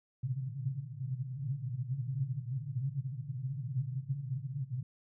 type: band-pass noise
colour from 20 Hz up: white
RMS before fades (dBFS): -37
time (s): 0.23-4.83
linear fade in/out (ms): 5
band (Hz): 120 to 140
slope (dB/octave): 96
effects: none